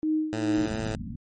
sine tone with tremolo, 311.1 Hz, D#4, in tune, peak -21 dBFS, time 0.03-0.66 s, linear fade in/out 0 ms, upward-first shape sine, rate 2.4 Hz, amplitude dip 75%
10% pulse tone with vibrato, 110 Hz, A2, in tune, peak -21 dBFS, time 0.33-0.95 s, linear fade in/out 0 ms, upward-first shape triangle, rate 4.8 Hz, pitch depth 18 cents each way
white low-pass noise, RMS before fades -35 dBFS, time 0.57-1.16 s, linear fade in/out 10 ms, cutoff 260 Hz, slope 96 dB/octave
effects MP3 32 kbps

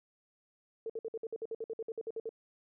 sine tone bursts, 448.6 Hz, A4, 34 cents sharp, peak -35 dBFS, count 16, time 0.86-2.292 s, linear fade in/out 2 ms, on 37 ms, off 56 ms, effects none

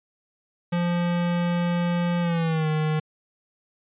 square tone with pitch glide, 173.9 to 154.93 Hz, F3 to D#3, -7 to -7 cents, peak -22 dBFS, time 0.72-3 s, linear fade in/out 10 ms, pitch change -200 cents, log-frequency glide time 2.21-2.68 s, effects resampled to 8000 Hz

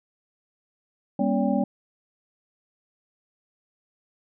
sine tone cluster, 198.9 / 239.5 / 277.2 / 571 / 796 Hz, G3 / A#3 / C#4 / D5 / G5, +25 / +47 / 0 / -49 / +26 cents, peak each -25 / -25 / -27 / -28 / -31 dBFS, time 1.19-1.64 s, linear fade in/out 5 ms, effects none

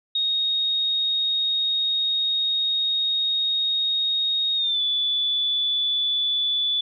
sine tone with pitch glide, 3735 to 3465 Hz, A#7 to A7, +3 to -27 cents, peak -20 dBFS, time 0.15-6.81 s, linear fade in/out 5 ms, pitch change -130 cents, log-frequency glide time 4.56-4.81 s, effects none

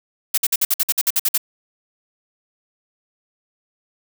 blue noise bursts, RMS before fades -17 dBFS, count 12, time 0.34-1.378 s, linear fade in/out 5 ms, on 37 ms, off 54 ms, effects none

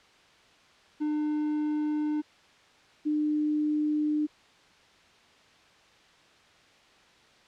triangle / sine tone pair in turn, 301.4 / 301.4 Hz, D4 / D4, +45 / +45 cents, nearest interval unison, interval 0 cents, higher neither, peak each -24 dBFS, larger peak neither, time 1-2.22 / 3.05-4.27 s, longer neither, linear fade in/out 20 ms, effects white hiss -58 dBFS RMS until 7.47 s + low-pass 4000 Hz 12 dB/octave

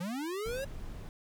square linear sweep, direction up, 164.81 to 562 Hz, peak -35 dBFS, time 0-0.65 s, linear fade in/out 10 ms
brown noise, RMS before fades -42 dBFS, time 0.46-1.09 s, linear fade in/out 0 ms
effects none

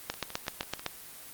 two click trains, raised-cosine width 0.2 ms, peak -12 / -23 dBFS, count 7 / 5, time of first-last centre 0.1-0.863 / 0.14-0.795 s, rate 7.86 / 6.11 Hz, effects white hiss -47 dBFS RMS until 1.33 s + Opus 24 kbps

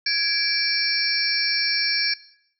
sine tone cluster, 1667 / 2324 / 4260 / 4666 / 5430 Hz, G#6 / D7 / C8 / D8 / F8, +6 / -19 / +30 / -12 / -50 cents, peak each -28 / -26 / -28 / -26 / -24 dBFS, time 0.06-2.14 s, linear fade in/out 5 ms, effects noise-tail reverb RT60 0.7 s tail -18 dB re dry

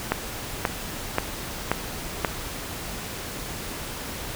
click train, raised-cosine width 0.5 ms, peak -5 dBFS, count 5, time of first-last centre 0.12-2.248 s, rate 1.88 Hz, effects pink hiss -34 dBFS RMS until 4.35 s

